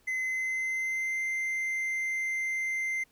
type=tone with pitch glide; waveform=triangle; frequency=2045 to 2083 Hz; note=C7 to C7; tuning=-40 to -8 cents; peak=-27 dBFS; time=0.07-3.04 s; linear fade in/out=10 ms; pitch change=+32 cents; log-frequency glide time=0.2-1.21 s; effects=pink hiss -66 dBFS RMS until 3.11 s